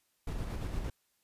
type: noise with tremolo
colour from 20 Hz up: brown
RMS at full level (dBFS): -35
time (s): 0.27-0.9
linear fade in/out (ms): 5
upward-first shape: square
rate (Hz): 8.7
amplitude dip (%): 30
effects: white hiss -75 dBFS RMS until 1.23 s + resampled to 32000 Hz